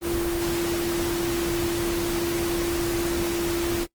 sine tone in noise, 342.1 Hz, F4, 36 cents flat, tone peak -24 dBFS, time 0.01-3.87 s, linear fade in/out 50 ms, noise pink, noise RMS -30 dBFS, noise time 0.01-3.87 s, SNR +3 dB, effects noise-tail reverb RT60 0.1 s tail -20 dB re dry + Opus 24 kbps

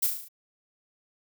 violet noise with echo, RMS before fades -24 dBFS, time 0.02-0.07 s, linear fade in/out 10 ms, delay 36 ms, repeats 6, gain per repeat -4 dB, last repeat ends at 0.286 s, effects none

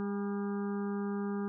harmonic tone with a mistuned harmonic, 201.8 Hz, G#3, 49 cents flat, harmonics 1 / 2 / 4 / 5 / 6 / 7 / 8, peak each -33 / -38 / -48 / -51 / -48 / -53 / -54 dBFS, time 0-1.48 s, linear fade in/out 0 ms, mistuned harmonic 5, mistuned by -61 cents, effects none

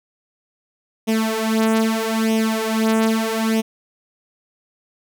sawtooth tone with flanger, 221.9 Hz, A3, 15 cents sharp, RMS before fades -19 dBFS, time 1.07-3.62 s, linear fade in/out 20 ms, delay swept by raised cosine 0.33 to 4.63 ms, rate 0.79 Hz, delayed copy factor +0.8, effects none

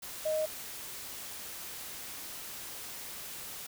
sine tone in noise, 622.3 Hz, D#5, in tune, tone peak -28 dBFS, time 0.25-0.46 s, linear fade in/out 10 ms, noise white, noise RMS -43 dBFS, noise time 0.02-3.67 s, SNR +12 dB, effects none

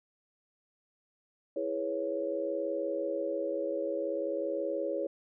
sine chord, C# minor seventh, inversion first, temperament equal, 329.6 / 415.3 / 493.9 / 554.4 Hz, E4 / G#4 / B4 / C#5, 0 / 0 / 0 / 0 cents, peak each -37 / -37 / -39 / -33 dBFS, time 1.56-5.07 s, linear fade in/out 5 ms, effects none

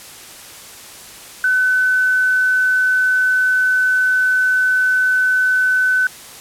sine tone, 1510 Hz, F#6, 35 cents sharp, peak -12 dBFS, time 1.44-6.07 s, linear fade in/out 2 ms, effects white hiss -37 dBFS RMS until 6.4 s + low-pass 12000 Hz 12 dB/octave

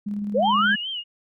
sine tone with tremolo, 205.7 Hz, G#3, 16 cents flat, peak -24 dBFS, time 0.06-0.76 s, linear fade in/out 10 ms, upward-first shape square, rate 19 Hz, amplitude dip 25%
sine linear sweep, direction up, 438.4 to 1752 Hz, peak -17 dBFS, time 0.34-0.76 s, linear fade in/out 20 ms
sine tone with vibrato, 3004 Hz, F#7, 26 cents sharp, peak -27 dBFS, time 0.42-1.04 s, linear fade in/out 50 ms, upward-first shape sine, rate 4.7 Hz, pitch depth 98 cents each way
effects none

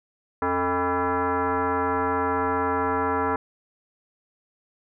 sine tone with frequency modulation, 272.1 Hz, C#4, 32 cents flat, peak -21 dBFS, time 0.42-3.36 s, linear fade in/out 2 ms, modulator 358 Hz, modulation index 3.4, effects none

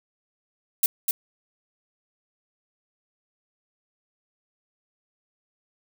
violet noise with echo, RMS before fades -19 dBFS, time 0.83-0.86 s, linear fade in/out 2 ms, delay 250 ms, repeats 1, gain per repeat -4 dB, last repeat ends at 1.11 s, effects none

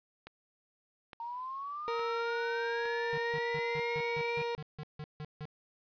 click train, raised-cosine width 0.3 ms, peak -30 dBFS, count 4, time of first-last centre 0.27-2.856 s, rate 1.16 Hz
sine linear sweep, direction up, 918 to 2400 Hz, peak -37 dBFS, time 1.2-4.43 s, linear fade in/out 2 ms
30% pulse tone with pitch glide, 466.2 to 470.8 Hz, A#4 to A#4, 0 to +17 cents, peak -30 dBFS, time 1.88-4.55 s, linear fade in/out 0 ms, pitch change +17 cents, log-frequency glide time 2.37-3.83 s
square tone bursts, 151.4 Hz, D#3, 47 cents flat, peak -40 dBFS, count 12, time 3.13-5.454 s, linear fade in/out 0 ms, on 47 ms, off 160 ms
effects resampled to 11025 Hz + 11-bit

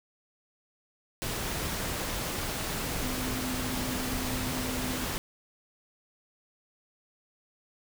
sine tone in noise, 254.1 Hz, B3, 49 cents sharp, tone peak -35 dBFS, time 3.02-5.06 s, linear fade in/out 0 ms, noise pink, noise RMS -33 dBFS, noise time 1.22-5.18 s, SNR -5 dB, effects none

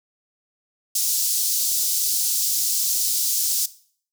pink high-pass noise, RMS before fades -22 dBFS, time 0.95-3.66 s, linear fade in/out 5 ms, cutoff 5000 Hz, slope 24 dB/octave, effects noise-tail reverb RT60 0.5 s tail -17 dB re dry

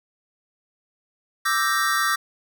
square chord, E half-diminished seventh, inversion third, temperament equal, 1174.7 / 1318.5 / 1568 / 1864.7 Hz, D6 / E6 / G6 / Bb6, 0 / 0 / 0 / 0 cents, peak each -26 dBFS, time 1.45-2.16 s, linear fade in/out 10 ms, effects none

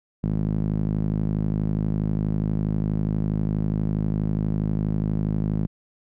sawtooth tone with band-pass filter, 52.3 Hz, G#1, 13 cents sharp, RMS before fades -24 dBFS, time 0.23-5.67 s, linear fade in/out 10 ms, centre 180 Hz, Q 2.1, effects none

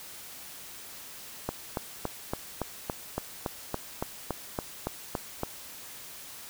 click train, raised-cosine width 1 ms, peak -15 dBFS, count 15, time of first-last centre 1.49-5.434 s, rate 3.55 Hz, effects white hiss -45 dBFS RMS until 6.49 s

